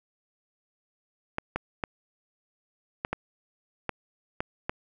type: clicks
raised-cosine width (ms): 0.5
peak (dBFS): -13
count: 8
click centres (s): 1.384 / 1.56 / 1.838 / 3.049 / 3.13 / 3.893 / 4.405 / 4.695
effects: none